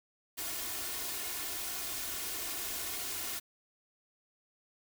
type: noise with comb filter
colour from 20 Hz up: white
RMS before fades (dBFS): -38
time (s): 0.37-3.4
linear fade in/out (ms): 20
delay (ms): 2.8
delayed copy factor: +0.6
effects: none